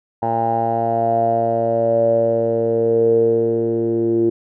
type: tone with low-pass filter sweep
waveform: 10% pulse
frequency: 115 Hz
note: A#2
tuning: 23 cents flat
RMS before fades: -17 dBFS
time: 0.22-4.3 s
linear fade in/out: 10 ms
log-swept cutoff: 850 to 360 Hz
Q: 9.5
effects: none